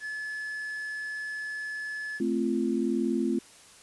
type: tone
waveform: triangle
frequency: 1720 Hz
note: A6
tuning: 40 cents flat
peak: -31 dBFS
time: 0-2.21 s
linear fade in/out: 50 ms
type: chord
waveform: sine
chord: F major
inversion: first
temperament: equal with one note detuned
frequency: 220 / 261.6 / 344.2 Hz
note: A3 / C4 / F4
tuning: 0 / 0 / -25 cents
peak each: -29 dBFS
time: 2.2-3.39 s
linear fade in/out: 5 ms
effects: white hiss -53 dBFS RMS until 3.82 s + resampled to 24000 Hz